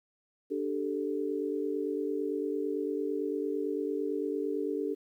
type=chord; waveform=sine; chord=D suspended fourth; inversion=none; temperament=just; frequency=293.7 / 391.6 / 440.5 Hz; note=D4 / G4 / A4; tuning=0 / -2 / +2 cents; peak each=-34 dBFS; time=0.5-4.95 s; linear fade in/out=20 ms; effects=11-bit